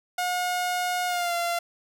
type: tone with pitch glide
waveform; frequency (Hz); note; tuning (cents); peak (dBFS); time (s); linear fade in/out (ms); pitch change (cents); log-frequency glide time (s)
sawtooth; 720 to 688.7; F#5 to F5; -47 to -24; -21; 0.18-1.59; 5; -77; 1.07-1.34
effects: none